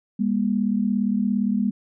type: tone pair together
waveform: sine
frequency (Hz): 202.6 / 240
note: G#3 / B3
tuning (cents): -43 / -49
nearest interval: minor third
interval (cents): 294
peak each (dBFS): -21 / -23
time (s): 0.19-1.71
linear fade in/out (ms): 10
effects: none